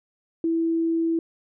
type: tone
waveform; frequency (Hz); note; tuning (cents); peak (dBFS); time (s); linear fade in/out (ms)
sine; 329.6; E4; 0; -20; 0.44-1.19; 2
effects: none